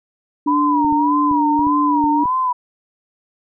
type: tone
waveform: sine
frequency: 293.7 Hz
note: D4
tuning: in tune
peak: -16 dBFS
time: 0.46-2.24 s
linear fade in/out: 5 ms
type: tone with vibrato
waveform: sine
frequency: 971 Hz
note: B5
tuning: 30 cents flat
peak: -15 dBFS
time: 0.47-2.53 s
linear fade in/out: 10 ms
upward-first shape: sine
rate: 1.7 Hz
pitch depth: 110 cents each way
type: clicks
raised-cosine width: 3 ms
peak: -19 dBFS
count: 7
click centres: 0.847 / 0.925 / 1.313 / 1.593 / 1.669 / 2.041 / 2.256 s
effects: none